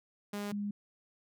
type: tone pair in turn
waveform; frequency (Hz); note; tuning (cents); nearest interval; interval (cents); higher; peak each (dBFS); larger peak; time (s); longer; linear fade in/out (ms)
sawtooth / sine; 204.6 / 204.6; G#3 / G#3; -26 / -26; unison; 0; neither; -32 / -33; first; 0.33-0.52 / 0.52-0.71; neither; 5
effects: none